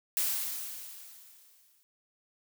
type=noise with exponential decay; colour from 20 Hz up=blue; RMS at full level=-28 dBFS; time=0.17-1.83 s; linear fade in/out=0 ms; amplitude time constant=360 ms; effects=none